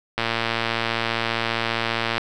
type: click train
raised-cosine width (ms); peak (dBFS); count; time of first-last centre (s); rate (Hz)
0.3; -6; 231; 0.18-2.18; 115
effects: none